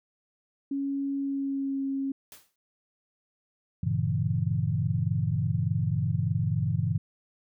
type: tone with pitch glide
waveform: sine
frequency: 277.2 to 272.1 Hz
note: C#4 to C#4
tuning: 0 to -32 cents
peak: -27 dBFS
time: 0.71-2.12 s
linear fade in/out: 5 ms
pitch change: -32 cents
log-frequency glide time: 1.17-1.84 s
type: noise with exponential decay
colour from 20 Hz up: white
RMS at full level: -44 dBFS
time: 2.32-2.56 s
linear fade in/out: 1 ms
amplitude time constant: 51 ms
type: chord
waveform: sine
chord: G diminished seventh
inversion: none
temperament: equal with one note detuned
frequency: 98 / 116.54 / 141.5 / 164.81 Hz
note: G2 / Bb2 / Db3 / Fb3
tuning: 0 / 0 / +36 / 0 cents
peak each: -30 / -29 / -30 / -30 dBFS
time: 3.83-6.98 s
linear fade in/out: 5 ms
effects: none